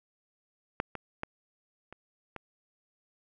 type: clicks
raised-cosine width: 0.5 ms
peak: -13 / -22 / -18 / -30 / -24 dBFS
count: 5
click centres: 0.801 / 0.953 / 1.234 / 1.926 / 2.363 s
effects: none